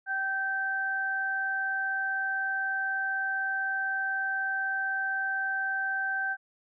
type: tone pair together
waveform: sine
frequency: 771.3 / 1556 Hz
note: G5 / G6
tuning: -28 / -13 cents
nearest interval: octave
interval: 1215 cents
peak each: -35 / -28 dBFS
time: 0.06-6.37 s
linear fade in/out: 50 ms
effects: none